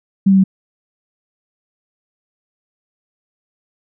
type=tone with pitch steps; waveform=sine; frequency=194.7 / 192.57 / 190.47 Hz; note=G3 / G3 / G3; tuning=-12 / -31 / -50 cents; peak=-7 dBFS; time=0.26-0.44 s; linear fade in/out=10 ms; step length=60 ms; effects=none